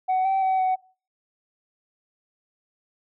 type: tone with pitch steps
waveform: sine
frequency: 748 / 771 / 758 / 748 Hz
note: F#5 / G5 / F#5 / F#5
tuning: +19 / -29 / +42 / +19 cents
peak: -17 dBFS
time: 0.08-0.76 s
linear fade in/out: 20 ms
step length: 170 ms
effects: noise-tail reverb RT60 0.4 s tail -24 dB re dry + tanh soft clip ceiling -18 dBFS